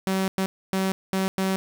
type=tone bursts at uneven times; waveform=sawtooth; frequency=190.7 Hz; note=G3; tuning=47 cents flat; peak=-18 dBFS; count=5; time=0.07-0.28 / 0.38-0.46 / 0.73-0.92 / 1.13-1.28 / 1.38-1.56 s; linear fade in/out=0 ms; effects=8-bit